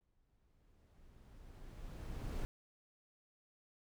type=noise with exponential growth; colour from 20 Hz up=brown; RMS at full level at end=-39 dBFS; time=0.01-2.45 s; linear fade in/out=0 ms; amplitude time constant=530 ms; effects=none